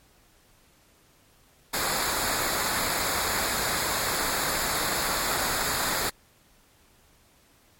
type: noise with comb filter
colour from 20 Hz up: pink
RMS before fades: -27 dBFS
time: 1.73-6.1 s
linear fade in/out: 10 ms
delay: 0.34 ms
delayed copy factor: -0.7
effects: pink hiss -60 dBFS RMS until 7.79 s + MP3 64 kbps